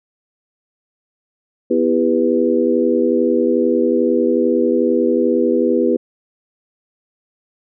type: harmonic tone with a mistuned harmonic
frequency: 82.41 Hz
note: E2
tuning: in tune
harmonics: 3 / 4 / 5 / 6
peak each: -18 / -18 / -18 / -18 dBFS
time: 1.7-5.97 s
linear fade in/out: 10 ms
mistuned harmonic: 5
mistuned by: -48 cents
effects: none